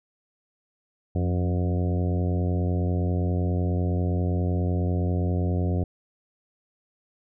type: harmonic tone with a mistuned harmonic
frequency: 90 Hz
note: F#2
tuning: 47 cents flat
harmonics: 1 / 2 / 3 / 4 / 5 / 6 / 7 / 8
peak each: -23 / -29 / -33 / -35 / -37 / -39 / -40 / -41 dBFS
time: 1.15-5.84 s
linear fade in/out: 5 ms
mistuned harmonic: 2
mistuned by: -44 cents
effects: none